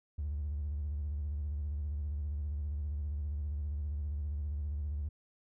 triangle tone with vibrato, 73.42 Hz, D2, in tune, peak -30 dBFS, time 0.18-5.09 s, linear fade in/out 10 ms, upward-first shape square, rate 15 Hz, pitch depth 83 cents each way, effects tanh soft clip ceiling -30 dBFS

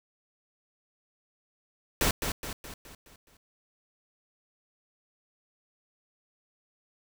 pink noise with echo, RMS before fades -25 dBFS, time 2.01-2.11 s, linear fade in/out 2 ms, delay 210 ms, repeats 6, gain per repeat -6 dB, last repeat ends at 3.37 s, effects none

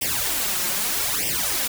white noise with flanger, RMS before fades -24 dBFS, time 0.01-1.68 s, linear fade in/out 10 ms, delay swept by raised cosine 0.36 to 5.66 ms, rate 0.8 Hz, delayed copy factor +0.95, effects none

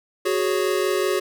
square chord, F# suspended second, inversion none, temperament equal, 370 / 415.3 / 554.4 Hz, F#4 / G#4 / C#5, 0 / 0 / 0 cents, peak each -23 / -25 / -28 dBFS, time 0.25-1.2 s, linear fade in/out 10 ms, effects none

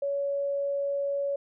sine tone, 562 Hz, C#5, 24 cents sharp, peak -26 dBFS, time 0.02-1.36 s, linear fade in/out 5 ms, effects none

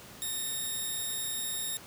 5% pulse tone pair together, 1800 / 3727 Hz, A6 / A#7, +39 / -1 cents, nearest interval octave + minor second, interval 1260 cents, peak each -31 / -25 dBFS, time 0.22-1.77 s, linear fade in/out 0 ms, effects pink hiss -49 dBFS RMS until 1.86 s + high-pass 80 Hz 12 dB/octave

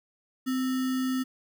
sine tone with sample-and-hold, 258.4 Hz, C4, 21 cents flat, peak -25 dBFS, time 0.46-1.24 s, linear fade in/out 20 ms, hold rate 1575 Hz, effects none

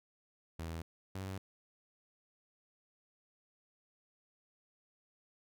sawtooth tone pair in turn, 82 / 95.51 Hz, E2 / G2, -9 / -45 cents, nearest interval minor third, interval 264 cents, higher second, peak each -36 / -36 dBFS, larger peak neither, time 0.59-0.82 / 1.15-1.38 s, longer neither, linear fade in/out 5 ms, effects none

